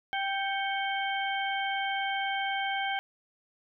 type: harmonic tone with a mistuned harmonic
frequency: 784 Hz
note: G5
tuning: in tune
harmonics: 1 / 2 / 3 / 4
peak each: -31 / -34 / -36 / -37 dBFS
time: 0.13-2.99 s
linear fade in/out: 0 ms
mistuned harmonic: 3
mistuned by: -100 cents
effects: none